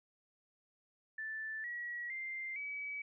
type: tone with pitch steps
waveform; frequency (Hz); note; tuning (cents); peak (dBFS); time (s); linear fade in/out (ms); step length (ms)
sine; 1760 / 1919.3 / 2093 / 2282; A6 / B6 / C7 / C#7; 0 / -50 / 0 / +50; -39; 1.18-3.02; 5; 460
effects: none